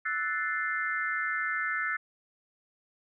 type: chord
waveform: sine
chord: F# half-diminished seventh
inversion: third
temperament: equal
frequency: 1318.5 / 1480 / 1760 / 2093 Hz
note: E6 / F#6 / A6 / C7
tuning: 0 / 0 / 0 / 0 cents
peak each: -35 / -34 / -32 / -35 dBFS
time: 0.05-1.97 s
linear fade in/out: 10 ms
effects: none